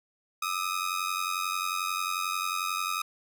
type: ring-modulated tone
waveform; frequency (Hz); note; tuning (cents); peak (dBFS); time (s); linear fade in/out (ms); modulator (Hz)
sawtooth; 1252; D#6; +10; -22; 0.42-3.02; 5; 45.6
effects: none